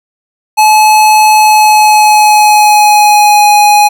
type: tone with pitch glide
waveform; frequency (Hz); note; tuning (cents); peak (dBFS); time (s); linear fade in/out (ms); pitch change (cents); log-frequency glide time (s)
square; 858 to 832.1; A5 to G#5; -44 to +3; -3; 0.57-3.89; 20; -53; 1.33-3.49
effects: none